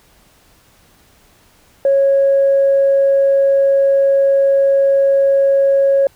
sine tone, 550 Hz, C#5, 14 cents flat, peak -8 dBFS, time 1.85-6.07 s, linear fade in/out 2 ms, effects tanh soft clip ceiling -5 dBFS + pink hiss -51 dBFS RMS until 6.15 s

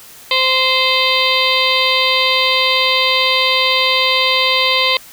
harmonic tone with a mistuned harmonic, 520 Hz, C5, 11 cents flat, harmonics 1 / 2 / 4 / 5 / 6 / 7 / 8 / 9, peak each -21 / -19 / -18 / -21 / -19 / -19 / -20 / -24 dBFS, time 0.31-4.97 s, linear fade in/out 2 ms, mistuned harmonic 8, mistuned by -43 cents, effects white hiss -39 dBFS RMS until 5.12 s

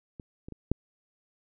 clicks, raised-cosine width 3 ms, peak -28 / -28 / -28 / -11 dBFS, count 4, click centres 0.198 / 0.485 / 0.523 / 0.716 s, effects none

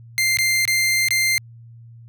sawtooth tone with dropouts, 2093 Hz, C7, in tune, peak -13 dBFS, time 0.18-1.38 s, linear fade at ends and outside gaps 0 ms, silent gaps 0.371-0.387 / 0.653-0.677 / 1.085-1.107 s, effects added 116 Hz sine -40 dBFS peak until 2.08 s

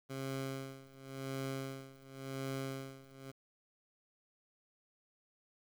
15% pulse tone with tremolo, 134.6 Hz, C3, 49 cents sharp, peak -31 dBFS, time 0.09-3.32 s, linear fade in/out 20 ms, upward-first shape sine, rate 0.92 Hz, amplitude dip 90%, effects 11-bit

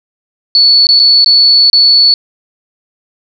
sine tone with dropouts, 4435 Hz, C#8, in tune, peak -3 dBFS, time 0.55-2.14 s, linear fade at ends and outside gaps 1 ms, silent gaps 0.869-0.889 / 0.993-0.998 / 1.245-1.26 / 1.7-1.731 s, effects none

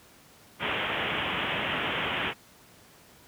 white low-pass noise, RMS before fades -30 dBFS, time 0.59-2.34 s, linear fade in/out 50 ms, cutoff 3300 Hz, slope 96 dB/octave, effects pink hiss -55 dBFS RMS until 3.27 s + high-pass 80 Hz 12 dB/octave

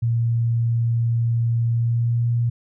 sine tone with pitch glide, 116.54 to 118.44 Hz, A#2 to A#2, 0 to +28 cents, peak -17 dBFS, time 0.02-2.5 s, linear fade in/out 10 ms, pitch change +28 cents, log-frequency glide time 1.7-2.27 s, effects none

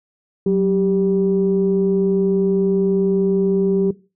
sine tone pair together, 186.88 / 392 Hz, F#3 / G4, +18 / 0 cents, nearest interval octave + minor second, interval 1282 cents, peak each -16 dBFS, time 0.46-3.91 s, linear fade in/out 5 ms, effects noise-tail reverb RT60 0.3 s tail -19 dB re dry + tanh soft clip ceiling -7 dBFS

